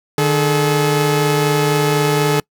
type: tone pair together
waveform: sawtooth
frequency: 150.95 / 428.8 Hz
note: D3 / A4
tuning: +48 / -45 cents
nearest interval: octave + tritone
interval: 1807 cents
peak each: -12 dBFS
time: 0.18-2.4 s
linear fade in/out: 2 ms
effects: noise-tail reverb RT60 0.1 s tail -26 dB re dry